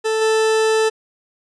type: tone with level steps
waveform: 40% pulse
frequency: 440 Hz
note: A4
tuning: in tune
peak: -16 / -13 dBFS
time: 0.04-0.9 s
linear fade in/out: 20 ms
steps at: 0.21 s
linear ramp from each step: 10 ms
effects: resampled to 22050 Hz